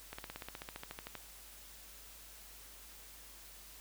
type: slowing click train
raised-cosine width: 0.3 ms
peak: -27 dBFS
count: 16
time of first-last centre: 0.13-1.153 s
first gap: 55 ms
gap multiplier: 1.03
effects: added 50 Hz sine -60 dBFS peak until 3.8 s + white hiss -55 dBFS RMS until 3.8 s